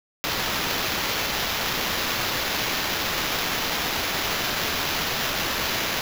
white noise with sample-and-hold, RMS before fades -26 dBFS, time 0.24-6.01 s, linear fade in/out 0 ms, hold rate 8820 Hz, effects none

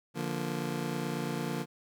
25% pulse chord, Bb major, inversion first, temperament just, 145.68 / 174.81 / 233.1 Hz, D3 / F3 / Bb3, -14 / +2 / 0 cents, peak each -33 dBFS, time 0.14-1.66 s, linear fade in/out 50 ms, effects none

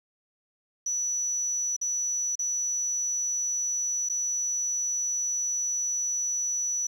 sine tone with dropouts, 5920 Hz, F#8, in tune, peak -25 dBFS, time 0.86-6.87 s, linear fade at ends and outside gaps 5 ms, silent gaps 1.765-1.813 / 2.355-2.391 / 4.089-4.097 s, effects tanh soft clip ceiling -21 dBFS + 9-bit

